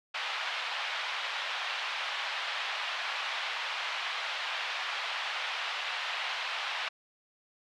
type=band-pass noise; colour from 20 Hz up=white; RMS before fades=-35 dBFS; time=0.14-6.89 s; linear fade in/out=10 ms; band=710 to 3500 Hz; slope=24 dB/octave; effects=none